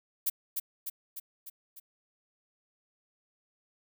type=noise with echo; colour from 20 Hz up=violet; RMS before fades=-28 dBFS; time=0.26-0.3 s; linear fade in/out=10 ms; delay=300 ms; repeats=5; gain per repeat=-4 dB; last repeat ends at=1.8 s; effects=none